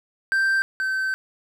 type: tone pair in turn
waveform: triangle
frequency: 1568 / 1542 Hz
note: G6 / G6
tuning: 0 / -29 cents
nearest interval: unison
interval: 29 cents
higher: first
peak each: -16 / -20 dBFS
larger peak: first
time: 0.32-0.62 / 0.8-1.14 s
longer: second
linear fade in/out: 0 ms
effects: none